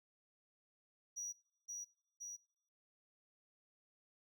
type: tone with echo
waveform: triangle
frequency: 5800 Hz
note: F#8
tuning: 35 cents flat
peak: -40 dBFS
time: 1.16-1.33 s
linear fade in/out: 20 ms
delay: 520 ms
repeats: 2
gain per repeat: -2 dB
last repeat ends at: 2.37 s
effects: noise-tail reverb RT60 0.8 s tail -25 dB re dry